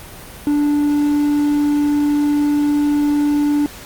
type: tone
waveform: triangle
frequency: 292.6 Hz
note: D4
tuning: 6 cents flat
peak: -11 dBFS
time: 0.47-3.66 s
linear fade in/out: 0 ms
effects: pink hiss -36 dBFS RMS until 3.85 s + Opus 32 kbps